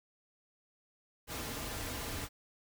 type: noise with comb filter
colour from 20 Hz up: pink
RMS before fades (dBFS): -40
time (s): 1.27-2.29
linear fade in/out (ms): 50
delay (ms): 5.4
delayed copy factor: -0.5
effects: none